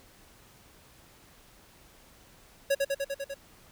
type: tone with echo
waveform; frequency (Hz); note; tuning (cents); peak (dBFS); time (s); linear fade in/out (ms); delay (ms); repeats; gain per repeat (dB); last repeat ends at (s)
square; 554.4; C#5; 0; -23; 2.7-2.75; 10; 99; 6; -2; 3.344
effects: pink hiss -57 dBFS RMS until 3.71 s